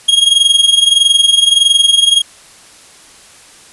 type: tone with amplitude modulation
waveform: 45% pulse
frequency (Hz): 3270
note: G#7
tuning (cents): -28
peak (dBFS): -3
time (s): 0.08-2.22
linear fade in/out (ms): 10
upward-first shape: sine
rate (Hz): 21.6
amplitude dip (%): 75
effects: white hiss -40 dBFS RMS until 3.72 s + resampled to 24000 Hz